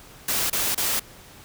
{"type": "noise bursts", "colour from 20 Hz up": "white", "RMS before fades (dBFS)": -24, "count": 3, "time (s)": [0.28, 0.996], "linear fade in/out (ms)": 5, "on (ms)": 220, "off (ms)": 28, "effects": ["pink hiss -47 dBFS RMS until 1.44 s"]}